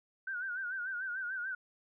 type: tone with vibrato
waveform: sine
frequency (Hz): 1500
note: F#6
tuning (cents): +23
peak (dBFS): -35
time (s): 0.27-1.55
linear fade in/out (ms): 5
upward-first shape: sine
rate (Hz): 6.8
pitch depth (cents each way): 95
effects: none